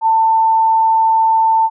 sine tone, 893 Hz, A5, 25 cents sharp, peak -9 dBFS, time 0.01-1.7 s, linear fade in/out 50 ms, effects none

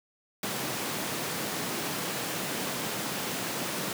pink high-pass noise, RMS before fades -33 dBFS, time 0.43-3.93 s, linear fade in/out 2 ms, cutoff 140 Hz, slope 24 dB/octave, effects none

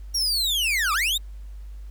40% pulse linear two-way sweep, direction down then up, 5700 to 1137 to 3845 Hz, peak -20 dBFS, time 0.14-1.18 s, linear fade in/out 10 ms, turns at 0.93 s, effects added 50 Hz sine -35 dBFS peak until 1.9 s + pink hiss -61 dBFS RMS until 1.9 s

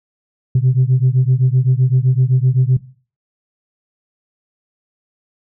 sine beating tone pair, 125.4 / 133.2 Hz, B2 / C3, +27 / +31 cents, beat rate 7.8 Hz, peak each -12 dBFS, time 0.55-2.77 s, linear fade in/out 5 ms, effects noise-tail reverb RT60 0.4 s tail -17 dB re dry + tanh soft clip ceiling -6 dBFS

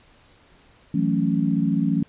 sine chord, F# minor seventh, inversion third, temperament equal, 164.81 / 185 / 220 / 277.2 Hz, E3 / F#3 / A3 / C#4, 0 / 0 / 0 / 0 cents, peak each -24 dBFS, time 0.94-2.03 s, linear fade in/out 5 ms, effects pink hiss -55 dBFS RMS until 2.08 s + resampled to 8000 Hz

